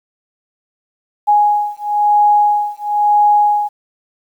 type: beating tone pair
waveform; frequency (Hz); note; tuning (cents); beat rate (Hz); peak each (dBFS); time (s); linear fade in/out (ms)
sine; 830.6 / 831.6; G#5 / G#5; 0 / +2; 1; -13; 1.27-3.69; 20
effects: 8-bit